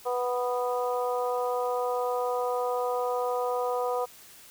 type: harmonic tone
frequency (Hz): 246.9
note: B3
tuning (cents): 0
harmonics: 2 / 3 / 4 / 5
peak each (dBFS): -28 / -32 / -34 / -36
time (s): 0.05-4.06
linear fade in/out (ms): 20
effects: white hiss -51 dBFS RMS until 4.5 s